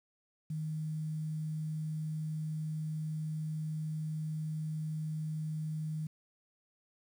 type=tone with quantisation; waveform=sine; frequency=155.56 Hz; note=D#3; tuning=in tune; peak=-34 dBFS; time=0.5-6.07 s; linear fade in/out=5 ms; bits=10; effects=none